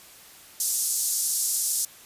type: band-pass noise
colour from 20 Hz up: white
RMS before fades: -26 dBFS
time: 0.6-1.85 s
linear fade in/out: 2 ms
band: 5600 to 12000 Hz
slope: 24 dB/octave
effects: white hiss -49 dBFS RMS until 2.05 s + resampled to 32000 Hz